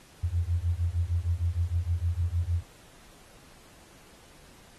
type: beating tone pair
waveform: sine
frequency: 82.7 / 89.2 Hz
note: E2 / F2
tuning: +6 / +37 cents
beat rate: 6.5 Hz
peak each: -28 dBFS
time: 0.23-2.63 s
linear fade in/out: 10 ms
effects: pink hiss -55 dBFS RMS until 4.78 s + AAC 32 kbps